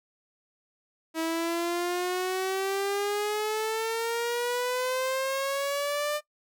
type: exponential sweep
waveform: sawtooth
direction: up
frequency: 321.9 to 600 Hz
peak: -23 dBFS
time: 1.14-6.21 s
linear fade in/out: 50 ms
effects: noise-tail reverb RT60 0.1 s tail -19 dB re dry